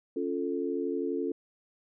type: chord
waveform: sine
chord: Db augmented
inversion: none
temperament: equal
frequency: 277.2 / 349.2 / 440 Hz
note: Db4 / F4 / A4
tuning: 0 / 0 / 0 cents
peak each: -33 dBFS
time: 0.16-1.32 s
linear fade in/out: 5 ms
effects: none